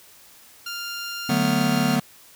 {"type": "tone", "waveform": "15% pulse", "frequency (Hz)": 1396.9, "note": "F6", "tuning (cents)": 0, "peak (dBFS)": -23, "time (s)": [0.66, 1.96], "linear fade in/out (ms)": 5}
{"type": "chord", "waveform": "square", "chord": "B minor seventh", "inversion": "first", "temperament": "just", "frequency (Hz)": [148.16, 185.21, 222.2, 246.9], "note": ["D3", "F#3", "A3", "B3"], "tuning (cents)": [16, 2, 17, 0], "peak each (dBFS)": [-27, -27, -25, -24], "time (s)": [1.29, 2], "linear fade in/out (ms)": 5}
{"effects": ["white hiss -50 dBFS RMS until 2.35 s"]}